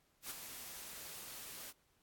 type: noise with ADSR envelope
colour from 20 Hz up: white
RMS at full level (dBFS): -42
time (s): 0.22-1.73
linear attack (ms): 85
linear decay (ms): 16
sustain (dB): -7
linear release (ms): 37
effects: pink hiss -75 dBFS RMS until 2.02 s + AAC 64 kbps